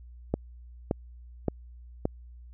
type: click train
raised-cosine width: 2 ms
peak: -12 dBFS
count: 4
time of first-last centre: 0.34-2.054 s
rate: 1.75 Hz
effects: added 60 Hz sine -45 dBFS peak until 2.53 s